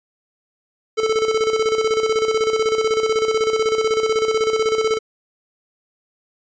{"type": "tone with tremolo", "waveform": "square", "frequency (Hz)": 440, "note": "A4", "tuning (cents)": 0, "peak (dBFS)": -15, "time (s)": [0.97, 4.99], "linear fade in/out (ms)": 20, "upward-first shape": "square", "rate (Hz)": 16, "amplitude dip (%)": 55, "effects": ["resampled to 16000 Hz"]}